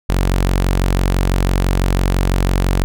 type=tone; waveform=sawtooth; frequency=46 Hz; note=F#1; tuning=9 cents flat; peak=-9 dBFS; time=0.09-2.84 s; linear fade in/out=0 ms; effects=none